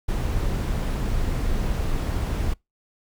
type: noise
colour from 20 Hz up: brown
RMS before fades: -24 dBFS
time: 0.08-2.54 s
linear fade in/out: 10 ms
effects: noise-tail reverb RT60 0.2 s tail -26 dB re dry